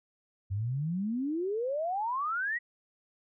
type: exponential sweep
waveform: sine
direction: up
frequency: 93 to 1967 Hz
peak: -29 dBFS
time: 0.5-2.59 s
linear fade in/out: 20 ms
effects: none